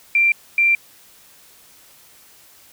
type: tone pair in turn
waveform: sine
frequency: 2363 / 2363 Hz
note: D7 / D7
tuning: +10 / +10 cents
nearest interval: unison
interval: 0 cents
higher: neither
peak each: -12 dBFS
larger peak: neither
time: 0.15-0.32 / 0.58-0.75 s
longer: neither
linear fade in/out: 2 ms
effects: white hiss -49 dBFS RMS until 2.72 s